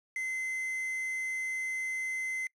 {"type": "tone with quantisation", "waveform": "triangle", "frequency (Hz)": 2058, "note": "C7", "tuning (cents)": -29, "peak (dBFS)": -30, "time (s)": [0.16, 2.47], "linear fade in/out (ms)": 2, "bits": 8, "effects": ["noise-tail reverb RT60 0.1 s tail -25 dB re dry", "low-pass 11000 Hz 12 dB/octave"]}